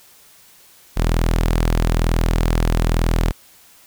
sawtooth tone, 41.09 Hz, E1, 5 cents flat, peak -11 dBFS, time 0.96-3.32 s, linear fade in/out 20 ms, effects white hiss -49 dBFS RMS until 3.86 s

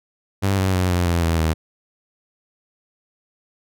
sawtooth tone with pitch steps, 98 / 94.72 / 91.54 / 88.48 / 85.51 / 82.65 / 79.88 Hz, G2 / F#2 / F#2 / F2 / F2 / E2 / D#2, 0 / +41 / -18 / +23 / -36 / +5 / +46 cents, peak -13 dBFS, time 0.42-1.54 s, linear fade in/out 20 ms, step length 160 ms, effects none

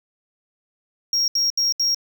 triangle tone bursts, 5588 Hz, F8, in tune, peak -16 dBFS, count 4, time 1.13-1.946 s, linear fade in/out 2 ms, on 150 ms, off 72 ms, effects none

